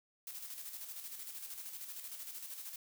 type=noise with tremolo; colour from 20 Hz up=blue; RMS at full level=-45 dBFS; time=0.27-2.76 s; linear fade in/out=2 ms; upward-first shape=square; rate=13 Hz; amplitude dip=45%; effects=none